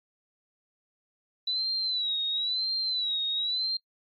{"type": "tone with vibrato", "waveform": "sine", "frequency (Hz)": 3951, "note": "B7", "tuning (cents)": 0, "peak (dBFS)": -26, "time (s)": [1.47, 3.77], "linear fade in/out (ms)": 5, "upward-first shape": "sine", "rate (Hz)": 0.98, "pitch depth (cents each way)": 97, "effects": ["noise-tail reverb RT60 0.1 s tail -22 dB re dry", "MP3 48 kbps"]}